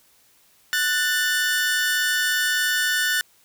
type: tone pair together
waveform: sawtooth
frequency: 1481 / 1778.3 Hz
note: F#6 / A6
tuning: +1 / +18 cents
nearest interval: minor third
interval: 317 cents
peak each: -19 dBFS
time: 0.73-3.21 s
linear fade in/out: 0 ms
effects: white hiss -58 dBFS RMS until 3.44 s